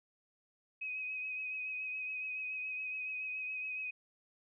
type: tone with vibrato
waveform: sine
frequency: 2526 Hz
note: D#7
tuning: 26 cents sharp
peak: -37 dBFS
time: 0.81-3.91 s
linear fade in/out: 10 ms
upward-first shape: triangle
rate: 7.1 Hz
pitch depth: 30 cents each way
effects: none